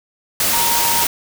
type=tone in noise; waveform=sine; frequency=933 Hz; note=A#5; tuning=1 cent sharp; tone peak=-20 dBFS; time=0.53-1.04 s; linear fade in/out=2 ms; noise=white; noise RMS=-17 dBFS; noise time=0.4-1.07 s; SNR=-6 dB; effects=none